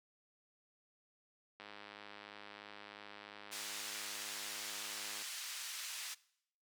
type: click train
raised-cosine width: 0.3 ms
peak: -34 dBFS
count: 374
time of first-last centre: 1.6-5.221 s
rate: 103 Hz
type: band-pass noise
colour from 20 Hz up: white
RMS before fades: -45 dBFS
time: 3.51-6.15 s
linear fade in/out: 20 ms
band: 1500 to 7400 Hz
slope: 12 dB/octave
effects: noise-tail reverb RT60 0.7 s tail -21 dB re dry + high-pass 200 Hz 12 dB/octave